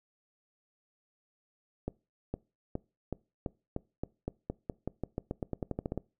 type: accelerating click train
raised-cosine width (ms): 2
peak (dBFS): -20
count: 22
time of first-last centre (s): 1.88-5.977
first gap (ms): 460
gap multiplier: 0.9
effects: noise-tail reverb RT60 0.3 s tail -23 dB re dry